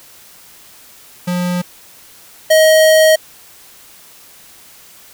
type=tone pair in turn; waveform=square; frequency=178.1 / 630.5 Hz; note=F3 / D#5; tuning=+34 / +23 cents; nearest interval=octave + minor seventh; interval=2189 cents; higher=second; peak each=-16 / -7 dBFS; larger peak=second; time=1.27-1.62 / 2.5-3.16 s; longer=second; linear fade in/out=10 ms; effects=white hiss -42 dBFS RMS until 5.13 s